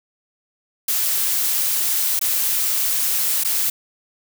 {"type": "noise with dropouts", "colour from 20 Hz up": "blue", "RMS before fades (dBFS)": -20, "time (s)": [0.88, 3.7], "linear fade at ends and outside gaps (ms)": 5, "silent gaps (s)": [[2.193, 2.212], [3.437, 3.447]], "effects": []}